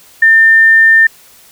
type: tone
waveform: sine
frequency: 1800 Hz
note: A6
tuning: 39 cents sharp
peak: -3 dBFS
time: 0.22-1.07 s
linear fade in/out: 5 ms
effects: white hiss -42 dBFS RMS until 1.51 s